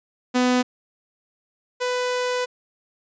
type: tone pair in turn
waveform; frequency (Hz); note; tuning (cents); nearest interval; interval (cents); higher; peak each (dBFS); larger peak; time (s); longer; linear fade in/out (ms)
sawtooth; 250 / 497.7; B3 / B4; +21 / +13; octave; 1192; second; -13 / -18; first; 0.34-0.63 / 1.8-2.46; second; 20
effects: resampled to 16000 Hz